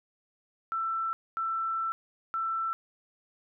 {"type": "tone bursts at uneven times", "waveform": "sine", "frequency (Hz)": 1334, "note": "E6", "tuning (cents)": 20, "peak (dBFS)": -28, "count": 3, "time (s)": [[0.72, 1.13], [1.37, 1.92], [2.34, 2.73]], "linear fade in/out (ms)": 0, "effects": []}